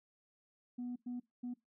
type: tone bursts at uneven times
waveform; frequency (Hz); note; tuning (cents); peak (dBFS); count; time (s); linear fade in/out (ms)
sine; 245.3; B3; -12; -37; 3; 0.78-0.96 / 1.06-1.2 / 1.43-1.54; 10
effects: noise-tail reverb RT60 0.2 s tail -21 dB re dry + tanh soft clip ceiling -36 dBFS